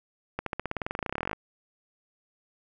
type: accelerating click train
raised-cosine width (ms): 0.5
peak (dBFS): -15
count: 25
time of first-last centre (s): 0.39-1.331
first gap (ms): 73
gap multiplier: 0.94
effects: none